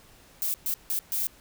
violet noise bursts at uneven times, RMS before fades -28 dBFS, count 4, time 0.42-0.54 / 0.66-0.74 / 0.9-0.99 / 1.12-1.27 s, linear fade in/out 0 ms, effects pink hiss -55 dBFS RMS until 1.4 s

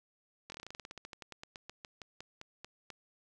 slowing click train, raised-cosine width 0.2 ms, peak -28 dBFS, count 26, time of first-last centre 0.5-2.903 s, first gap 21 ms, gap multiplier 1.11, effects none

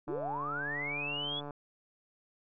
sine linear sweep, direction up, 263.2 to 3437 Hz, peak -34 dBFS, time 0.07-1.41 s, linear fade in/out 20 ms
click train, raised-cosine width 1 ms, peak -29 dBFS, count 208, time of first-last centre 0.08-1.508 s, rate 145 Hz
effects none

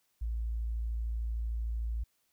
sine tone, 56.6 Hz, A1, 50 cents sharp, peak -31 dBFS, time 0.21-2.04 s, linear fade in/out 10 ms, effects white hiss -75 dBFS RMS until 2.32 s

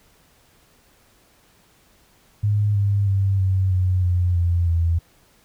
sine tone with pitch steps, 103.83 / 100.7 / 97.66 / 94.72 / 91.86 / 89.09 / 86.41 / 83.8 Hz, G#2 / G2 / G2 / F#2 / F#2 / F2 / F2 / E2, 0 / +47 / -6 / +41 / -12 / +35 / -18 / +29 cents, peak -16 dBFS, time 2.43-4.99 s, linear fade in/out 10 ms, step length 320 ms, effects pink hiss -57 dBFS RMS until 5.44 s

